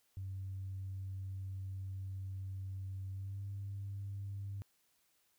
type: tone with pitch glide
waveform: sine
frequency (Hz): 95.7 to 99.3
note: G2 to G2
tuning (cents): -41 to +23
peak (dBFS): -39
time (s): 0.17-4.62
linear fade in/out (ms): 0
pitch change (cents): +64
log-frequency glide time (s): 3.11-3.42
effects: tanh soft clip ceiling -35 dBFS + white hiss -75 dBFS RMS until 5.38 s